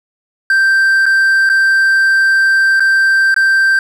triangle tone with dropouts, 1568 Hz, G6, in tune, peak -6 dBFS, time 0.5-3.79 s, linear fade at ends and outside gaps 2 ms, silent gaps 1.057-1.063 / 1.492-1.498 / 2.797-2.804 / 3.343-3.363 s, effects none

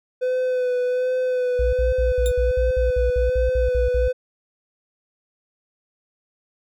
triangle tone with vibrato, 503 Hz, B4, 32 cents sharp, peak -17 dBFS, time 0.21-4.13 s, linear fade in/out 20 ms, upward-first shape sine, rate 1.3 Hz, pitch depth 23 cents each way
sine tone bursts, 59.1 Hz, A#1, 24 cents sharp, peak -19 dBFS, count 13, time 1.59-4.082 s, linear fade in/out 5 ms, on 140 ms, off 56 ms
15% pulse tone with exponential decay, 3645 Hz, A#7, 40 cents flat, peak -18 dBFS, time 2.26-2.35 s, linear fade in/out 0 ms, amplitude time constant 18 ms
effects none

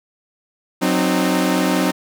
sawtooth chord, C diminished, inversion second, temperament equal with one note detuned, 185 / 261.6 / 306.5 Hz, Gb3 / C4 / Eb4, 0 / 0 / -26 cents, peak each -16 dBFS, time 0.81-1.92 s, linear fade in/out 20 ms, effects none

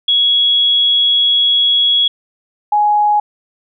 sine tone pair in turn, 3340 / 835 Hz, G#7 / G#5, +9 / +9 cents, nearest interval 2 octaves, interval 2400 cents, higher first, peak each -9 dBFS, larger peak neither, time 0.08-2.08 / 2.72-3.2 s, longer first, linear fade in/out 5 ms, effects none

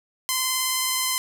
5% pulse tone with vibrato, 1032 Hz, C6, 24 cents flat, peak -10 dBFS, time 0.29-1.18 s, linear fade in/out 0 ms, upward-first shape sine, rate 19 Hz, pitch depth 13 cents each way, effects none

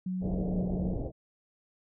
sine tone with pitch glide, 184.5 to 182.49 Hz, F#3 to F#3, -5 to -24 cents, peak -30 dBFS, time 0.06-0.94 s, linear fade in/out 5 ms, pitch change -19 cents, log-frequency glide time 0.42-0.53 s
pink low-pass noise, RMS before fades -34 dBFS, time 0.2-1.12 s, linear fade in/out 50 ms, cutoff 670 Hz, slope 48 dB/octave
effects none

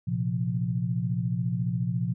sine chord, Bb suspended second, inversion none, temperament equal, 116.54 / 130.81 / 174.61 Hz, Bb2 / C3 / F3, 0 / 0 / 0 cents, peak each -29 / -30 / -29 dBFS, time 0.07-2.14 s, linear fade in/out 10 ms, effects none

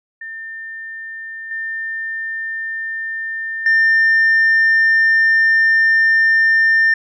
sine tone with level steps, 1800 Hz, A6, 39 cents sharp, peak -27 / -21 / -8 dBFS, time 0.21-6.94 s, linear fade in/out 5 ms, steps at 1.51 / 3.66 s, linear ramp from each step 2 ms, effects tanh soft clip ceiling -8 dBFS

